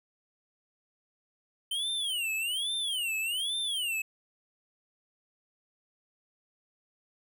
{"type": "tone with vibrato", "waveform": "square", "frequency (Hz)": 3051, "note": "G7", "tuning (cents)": -48, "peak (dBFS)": -30, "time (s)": [1.71, 4.02], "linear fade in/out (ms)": 5, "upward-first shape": "sine", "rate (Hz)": 1.2, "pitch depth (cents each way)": 280, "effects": []}